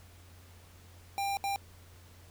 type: tone bursts at uneven times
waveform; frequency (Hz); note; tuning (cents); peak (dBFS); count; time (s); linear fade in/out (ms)
square; 795; G5; +24; -31; 2; 1.18-1.37 / 1.44-1.56; 0
effects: added 88 Hz sine -54 dBFS peak until 2.3 s + pink hiss -59 dBFS RMS until 2.3 s